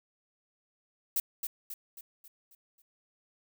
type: noise with echo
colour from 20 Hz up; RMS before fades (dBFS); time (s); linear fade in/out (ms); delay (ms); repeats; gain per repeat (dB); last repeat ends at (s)
violet; -29; 1.16-1.2; 2; 270; 6; -6; 2.82
effects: none